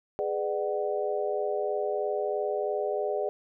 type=chord; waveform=sine; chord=G# half-diminished seventh; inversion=none; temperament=just; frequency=415.3 / 498.4 / 598 / 747.5 Hz; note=G#4 / B4 / D5 / F#5; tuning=0 / +16 / +31 / +17 cents; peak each=-30 / -35 / -31 / -35 dBFS; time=0.19-3.29 s; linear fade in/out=0 ms; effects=none